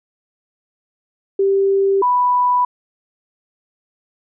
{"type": "tone pair in turn", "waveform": "sine", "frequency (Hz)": [392, 987.8], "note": ["G4", "B5"], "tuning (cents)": [0, 0], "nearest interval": "octave + major third", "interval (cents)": 1600, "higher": "second", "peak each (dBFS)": -12, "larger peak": "neither", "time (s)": [[1.39, 2.02], [2.02, 2.65]], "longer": "neither", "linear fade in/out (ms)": 5, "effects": []}